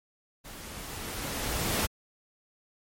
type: noise with level ramp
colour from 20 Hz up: pink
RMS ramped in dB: -45 to -27 dBFS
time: 0.44-1.87 s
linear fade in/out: 20 ms
effects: MP3 64 kbps